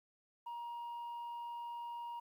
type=tone; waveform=sine; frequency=946 Hz; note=A#5; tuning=25 cents sharp; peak=-39 dBFS; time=0.46-2.2 s; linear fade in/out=10 ms; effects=tanh soft clip ceiling -41 dBFS + 12-bit